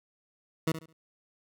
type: tone with echo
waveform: 20% pulse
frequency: 160.6 Hz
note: E3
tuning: 45 cents flat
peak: -20 dBFS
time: 0.67-0.72 s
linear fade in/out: 5 ms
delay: 70 ms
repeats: 3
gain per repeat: -12 dB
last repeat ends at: 0.93 s
effects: none